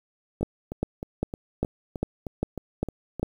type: two click trains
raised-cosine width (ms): 2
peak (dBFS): -19 / -11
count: 10 / 8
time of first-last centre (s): 0.41-3.196 / 0.43-3.23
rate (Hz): 3.23 / 2.5
effects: 8-bit